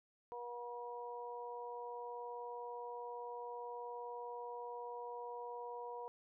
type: harmonic tone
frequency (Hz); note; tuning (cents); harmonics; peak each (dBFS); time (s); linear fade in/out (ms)
240.6; B3; -45; 2 / 3 / 4; -47 / -52 / -47; 0.32-6.08; 0
effects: none